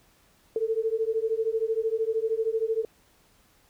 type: beating tone pair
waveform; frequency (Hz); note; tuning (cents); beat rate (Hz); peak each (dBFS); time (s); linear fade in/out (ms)
sine; 440 / 453; A4 / A#4; 0 / -50; 13; -27; 0.56-2.85; 2
effects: pink hiss -62 dBFS RMS until 3.69 s